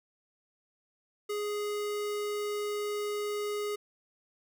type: tone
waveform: square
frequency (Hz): 415.3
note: G#4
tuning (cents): 0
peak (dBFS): -32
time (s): 1.29-3.76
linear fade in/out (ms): 10
effects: none